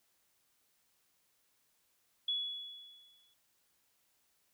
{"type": "tone with exponential decay", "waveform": "sine", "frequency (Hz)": 3389, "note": "G#7", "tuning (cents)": 34, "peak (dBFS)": -30, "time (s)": [2.28, 3.34], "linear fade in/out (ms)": 5, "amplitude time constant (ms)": 230, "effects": ["white hiss -75 dBFS RMS until 4.53 s"]}